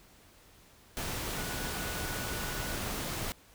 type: tone in noise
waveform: sine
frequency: 1471 Hz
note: F#6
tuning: 11 cents flat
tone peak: -44 dBFS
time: 1.38-2.75 s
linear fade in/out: 0 ms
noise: pink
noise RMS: -36 dBFS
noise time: 0.97-3.32 s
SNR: -11 dB
effects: pink hiss -59 dBFS RMS until 3.54 s